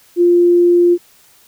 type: tone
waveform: sine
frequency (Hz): 349.2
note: F4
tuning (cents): 0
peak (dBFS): -7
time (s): 0.16-0.98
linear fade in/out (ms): 50
effects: white hiss -49 dBFS RMS until 1.47 s